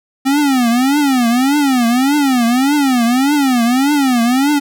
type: tone with vibrato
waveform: square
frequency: 261.6 Hz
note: C4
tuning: in tune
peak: -11 dBFS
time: 0.25-4.6 s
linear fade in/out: 20 ms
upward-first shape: triangle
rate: 1.7 Hz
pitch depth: 240 cents each way
effects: none